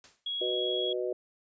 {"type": "noise with exponential decay", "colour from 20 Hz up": "white", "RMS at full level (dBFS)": -49, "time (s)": [0.04, 0.3], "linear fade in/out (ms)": 2, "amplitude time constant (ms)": 55}
{"type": "tone", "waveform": "sine", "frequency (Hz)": 3322, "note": "G#7", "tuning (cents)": 0, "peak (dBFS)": -31, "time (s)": [0.26, 0.93], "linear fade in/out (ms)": 5}
{"type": "harmonic tone", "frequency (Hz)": 123.47, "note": "B2", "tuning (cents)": 0, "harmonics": [3, 4, 5], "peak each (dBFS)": [-32, -34, -36], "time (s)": [0.41, 1.13], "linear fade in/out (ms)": 5}
{"effects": ["resampled to 16000 Hz"]}